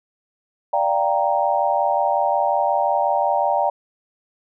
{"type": "chord", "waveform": "sine", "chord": "G minor seventh", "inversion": "second", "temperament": "equal", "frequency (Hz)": [587.3, 698.5, 784, 932.3], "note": ["D5", "F5", "G5", "Bb5"], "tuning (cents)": [0, 0, 0, 0], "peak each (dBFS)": [-22, -23, -21, -22], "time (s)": [0.73, 3.7], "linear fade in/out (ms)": 5, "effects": []}